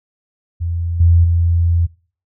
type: tone with level steps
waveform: sine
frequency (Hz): 85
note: F2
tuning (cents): -46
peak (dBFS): -17 / -7 / -11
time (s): 0.6-1.87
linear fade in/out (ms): 20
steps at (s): 1 / 1.24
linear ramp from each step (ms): 5
effects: noise-tail reverb RT60 0.4 s tail -22 dB re dry